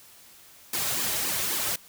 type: noise with flanger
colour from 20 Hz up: white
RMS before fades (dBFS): -28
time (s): 0.73-1.76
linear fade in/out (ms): 5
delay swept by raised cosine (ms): 1.4 to 4.2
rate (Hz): 3.7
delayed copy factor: -1
effects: white hiss -52 dBFS RMS until 1.88 s